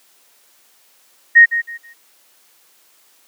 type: tone with echo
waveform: sine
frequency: 1864.7 Hz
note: A#6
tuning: in tune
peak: -3 dBFS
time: 1.35-1.46 s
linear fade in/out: 20 ms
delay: 160 ms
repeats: 3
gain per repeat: -12 dB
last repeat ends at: 1.94 s
effects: white hiss -54 dBFS RMS until 3.27 s + high-pass 300 Hz 12 dB/octave